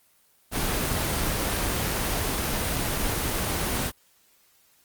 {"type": "noise", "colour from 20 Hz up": "pink", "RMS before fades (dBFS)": -26, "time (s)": [0.51, 3.92], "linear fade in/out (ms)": 50, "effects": ["white hiss -62 dBFS RMS until 4.84 s", "Opus 24 kbps"]}